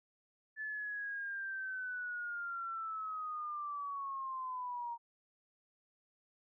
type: linear sweep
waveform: sine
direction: down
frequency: 1743 to 932.3 Hz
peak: -38 dBFS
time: 0.56-4.98 s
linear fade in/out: 50 ms
effects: none